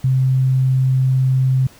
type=tone; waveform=sine; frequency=130.81 Hz; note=C3; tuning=in tune; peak=-12 dBFS; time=0.04-1.67 s; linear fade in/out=5 ms; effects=pink hiss -46 dBFS RMS until 1.79 s